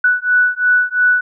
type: beating tone pair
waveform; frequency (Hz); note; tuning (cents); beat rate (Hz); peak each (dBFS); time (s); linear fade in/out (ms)
sine; 1480 / 1482.9; F#6 / F#6; 0 / +3; 2.9; -14; 0.04-1.21; 5
effects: none